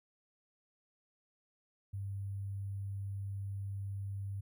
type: tone with sample-and-hold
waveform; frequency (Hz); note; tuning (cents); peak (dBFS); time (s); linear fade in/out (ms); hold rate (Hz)
sine; 98.8; G2; +14; -37; 1.93-4.41; 10; 11025
effects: none